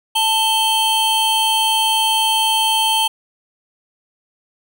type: tone pair together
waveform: square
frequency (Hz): 880 / 3136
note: A5 / G7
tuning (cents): 0 / 0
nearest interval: octave + minor seventh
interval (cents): 2200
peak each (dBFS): -18 / -17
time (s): 0.15-3.08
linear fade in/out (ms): 10
effects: none